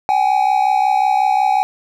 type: tone pair together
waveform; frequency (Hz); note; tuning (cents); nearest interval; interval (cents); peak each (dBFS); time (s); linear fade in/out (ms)
triangle; 765.1 / 830.6; G5 / G#5; -42 / 0; minor second; 142; -13; 0.09-1.63; 0
effects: none